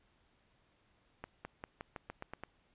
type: accelerating click train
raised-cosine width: 0.5 ms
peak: -27 dBFS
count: 9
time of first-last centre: 1.24-2.436 s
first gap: 210 ms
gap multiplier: 0.9
effects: pink hiss -72 dBFS RMS until 2.74 s + resampled to 8000 Hz